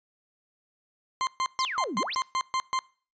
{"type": "tone bursts", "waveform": "40% pulse", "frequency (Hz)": 1046.5, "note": "C6", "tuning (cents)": 0, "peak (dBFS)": -24, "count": 9, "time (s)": [1.21, 2.79], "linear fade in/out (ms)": 0, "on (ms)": 60, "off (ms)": 130}
{"type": "exponential two-way sweep", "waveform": "sine", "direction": "down then up", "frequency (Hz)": [5860, 175.1, 5860], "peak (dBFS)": -30, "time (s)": [1.59, 2.15], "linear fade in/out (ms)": 2, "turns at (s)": 1.98}
{"effects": ["noise-tail reverb RT60 0.4 s tail -22 dB re dry", "resampled to 16000 Hz"]}